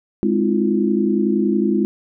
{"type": "chord", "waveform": "sine", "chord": "F minor seventh", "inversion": "first", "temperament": "equal with one note detuned", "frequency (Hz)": [207.7, 261.6, 318.4, 349.2], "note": ["Ab3", "C4", "Eb4", "F4"], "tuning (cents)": [0, 0, 40, 0], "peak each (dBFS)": [-18, -23, -22, -20], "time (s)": [0.23, 1.85], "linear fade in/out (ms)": 0, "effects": []}